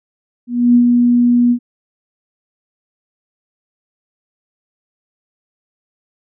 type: tone with ADSR envelope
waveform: sine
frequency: 241.8 Hz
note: B3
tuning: 36 cents flat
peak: -5 dBFS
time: 0.47-1.59 s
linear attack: 280 ms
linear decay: 86 ms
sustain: -3 dB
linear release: 78 ms
effects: none